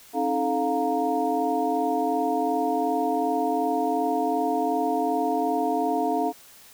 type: tone cluster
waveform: sine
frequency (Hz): 269.5 / 312.2 / 434.4 / 706 / 930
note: C#4 / D#4 / A4 / F5 / A#5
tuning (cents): -49 / +6 / -22 / +19 / -4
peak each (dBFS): -29 / -29 / -29 / -25 / -31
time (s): 0.13-6.33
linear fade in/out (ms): 50
effects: white hiss -50 dBFS RMS until 6.73 s